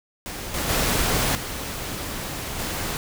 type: noise with level steps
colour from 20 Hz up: pink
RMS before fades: -33 / -26 / -22 / -31 / -28 dBFS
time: 0.26-2.97 s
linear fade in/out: 0 ms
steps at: 0.54 / 0.69 / 1.35 / 2.59 s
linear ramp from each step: 2 ms
effects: none